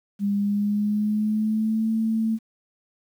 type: tone with pitch glide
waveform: sine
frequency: 201.7 to 222.5 Hz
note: G3 to A3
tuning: +50 to +20 cents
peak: -20 dBFS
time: 0.19-2.39 s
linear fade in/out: 50 ms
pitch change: +170 cents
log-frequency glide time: 0.35-1.91 s
effects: 9-bit